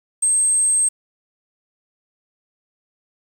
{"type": "tone", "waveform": "sine", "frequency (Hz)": 8372, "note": "C9", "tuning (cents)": 0, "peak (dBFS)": -14, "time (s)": [0.22, 0.89], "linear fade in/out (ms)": 10, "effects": ["7-bit"]}